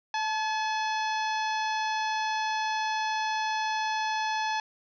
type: harmonic tone with a mistuned harmonic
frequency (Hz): 854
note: G#5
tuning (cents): +48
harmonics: 1 / 2 / 3 / 4 / 5 / 6 / 7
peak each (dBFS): -28 / -34 / -38 / -40 / -42 / -44 / -45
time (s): 0.14-4.6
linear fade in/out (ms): 2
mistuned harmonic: 1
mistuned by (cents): +38
effects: none